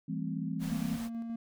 sine chord, A minor seventh, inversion second, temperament equal with one note detuned, 164.81 / 199.77 / 220 / 261.6 Hz, E3 / G3 / A3 / C4, 0 / +33 / 0 / 0 cents, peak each -36 / -38 / -41 / -38 dBFS, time 0.08-0.97 s, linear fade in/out 10 ms
pink band-stop noise, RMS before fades -46 dBFS, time 0.59-1.1 s, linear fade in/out 50 ms, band 270 to 440 Hz, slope 96 dB/octave
triangle tone with tremolo, 230.3 Hz, A#3, 21 cents flat, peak -32 dBFS, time 0.7-1.36 s, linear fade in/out 5 ms, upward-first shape square, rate 6.7 Hz, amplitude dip 30%
effects none

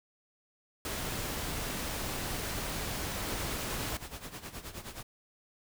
pink noise, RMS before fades -36 dBFS, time 0.85-3.97 s, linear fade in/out 2 ms
pink noise with tremolo, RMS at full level -41 dBFS, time 3.28-5.03 s, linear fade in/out 5 ms, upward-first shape sine, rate 9.5 Hz, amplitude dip 75%
effects none

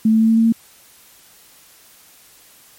sine tone with pitch steps, 220 / 221.5 / 223.1 / 224.6 / 226.2 / 227.8 Hz, A3 / A3 / A3 / A3 / A3 / A#3, 0 / +12 / +24 / +36 / +48 / -40 cents, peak -10 dBFS, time 0.05-0.524 s, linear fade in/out 5 ms, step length 79 ms, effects white hiss -48 dBFS RMS until 2.78 s + MP3 64 kbps

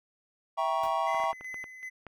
triangle chord, E diminished seventh, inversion none, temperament equal with one note detuned, 659.3 / 784 / 946.4 / 1108.7 Hz, E5 / G5 / Bb5 / Db6, 0 / 0 / +26 / 0 cents, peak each -30 dBFS, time 0.57-1.33 s, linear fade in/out 20 ms
pink noise with exponential decay, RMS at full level -41 dBFS, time 0.83-0.98 s, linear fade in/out 5 ms, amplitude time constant 31 ms
triangle tone with tremolo, 2028 Hz, B6, 45 cents sharp, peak -35 dBFS, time 1.06-1.9 s, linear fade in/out 20 ms, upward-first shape square, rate 2.6 Hz, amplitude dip 60%
clicks, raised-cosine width 0.5 ms, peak -29 dBFS, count 8, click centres 1.146 / 1.201 / 1.238 / 1.33 / 1.41 / 1.543 / 1.641 / 2.067 s
effects none

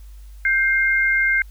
sine tone pair together, 1569.7 / 2117 Hz, G6 / C7, +2 / +20 cents, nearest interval perfect fourth, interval 518 cents, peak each -18 dBFS, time 0.45-1.42 s, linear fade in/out 2 ms, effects added 50 Hz sine -37 dBFS peak until 1.5 s + white hiss -57 dBFS RMS until 1.5 s

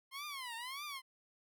15% pulse tone with vibrato, 1046.5 Hz, C6, in tune, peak -36 dBFS, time 0.11-1.02 s, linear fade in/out 50 ms, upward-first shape triangle, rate 1.7 Hz, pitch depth 260 cents each way, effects none

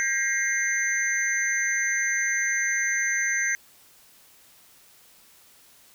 sine tone cluster, 1604 / 1914 / 2118 / 6160 Hz, G6 / A#6 / C7 / G8, +39 / +45 / +21 / -31 cents, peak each -28 dBFS, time 0-3.55 s, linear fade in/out 0 ms, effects white hiss -55 dBFS RMS until 5.94 s

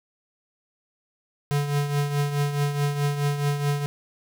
square tone with tremolo, 144.2 Hz, D3, 31 cents flat, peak -20 dBFS, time 1.51-3.86 s, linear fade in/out 0 ms, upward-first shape triangle, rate 4.7 Hz, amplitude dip 65%, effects none

